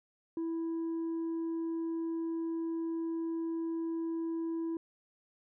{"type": "tone with tanh clipping", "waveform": "triangle", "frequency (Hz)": 329.6, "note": "E4", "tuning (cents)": 0, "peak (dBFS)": -33, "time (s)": [0.37, 4.77], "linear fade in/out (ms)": 2, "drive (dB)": 7, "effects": []}